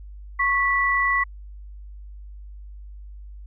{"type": "tone pair together", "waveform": "sine", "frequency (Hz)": [1103, 1965.3], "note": ["C#6", "B6"], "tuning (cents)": [-9, -9], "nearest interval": "minor seventh", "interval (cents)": 1000, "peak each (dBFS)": [-22, -20], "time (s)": [0.39, 1.24], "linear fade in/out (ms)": 10, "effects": ["added 50 Hz sine -37 dBFS peak until 3.46 s"]}